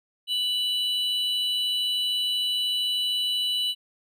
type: tone pair together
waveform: triangle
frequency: 2965 / 3958 Hz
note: F#7 / B7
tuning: +3 / +3 cents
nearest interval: perfect fourth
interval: 500 cents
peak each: -23 / -28 dBFS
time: 0.27-3.75 s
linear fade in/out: 50 ms
effects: none